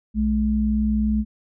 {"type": "tone pair together", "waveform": "sine", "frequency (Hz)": [62.1, 213.8], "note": ["B1", "A3"], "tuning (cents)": [10, -49], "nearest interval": "octave + major sixth", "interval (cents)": 2141, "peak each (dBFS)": [-23, -19], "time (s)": [0.14, 1.25], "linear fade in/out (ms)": 50, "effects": []}